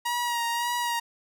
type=tone with vibrato; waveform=sawtooth; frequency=950 Hz; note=A#5; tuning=33 cents sharp; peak=-22 dBFS; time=0.05-1 s; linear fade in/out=10 ms; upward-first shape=sine; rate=1.8 Hz; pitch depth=29 cents each way; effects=none